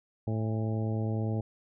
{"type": "harmonic tone with a mistuned harmonic", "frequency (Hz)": 109.8, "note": "A2", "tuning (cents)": -3, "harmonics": [1, 2, 3, 4, 5, 6, 7], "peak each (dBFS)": [-29, -35, -39, -41, -43, -45, -46], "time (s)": [0.27, 1.41], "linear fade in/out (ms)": 5, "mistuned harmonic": 7, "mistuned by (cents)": 80, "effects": []}